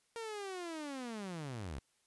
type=linear sweep; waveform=sawtooth; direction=down; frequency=466.2 to 60.1 Hz; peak=-37 dBFS; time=0.16-1.79 s; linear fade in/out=0 ms; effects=white hiss -75 dBFS RMS until 2.06 s + resampled to 24000 Hz